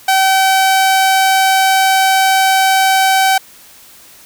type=tone; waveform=sawtooth; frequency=767 Hz; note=G5; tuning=38 cents flat; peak=-5 dBFS; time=0.08-3.38 s; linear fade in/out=5 ms; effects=white hiss -41 dBFS RMS until 4.25 s